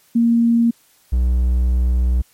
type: tone pair in turn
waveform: sine / triangle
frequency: 233.1 / 61.74 Hz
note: A#3 / B1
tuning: 0 / 0 cents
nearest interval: octave + major seventh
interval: 2300 cents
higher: first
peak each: -11 dBFS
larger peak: neither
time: 0.15-0.71 / 1.12-2.22 s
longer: second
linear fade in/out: 10 ms
effects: white hiss -55 dBFS RMS until 2.33 s + MP3 64 kbps